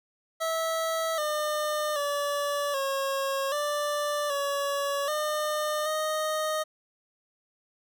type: tone with pitch steps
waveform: 25% pulse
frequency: 651 / 604 / 575 / 545 / 588 / 564 / 606 / 621 Hz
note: E5 / D5 / D5 / C#5 / D5 / C#5 / D#5 / D#5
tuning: -22 / +48 / -37 / -29 / +2 / +30 / -46 / -3 cents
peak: -23 dBFS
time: 0.4-6.64 s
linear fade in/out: 20 ms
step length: 780 ms
effects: none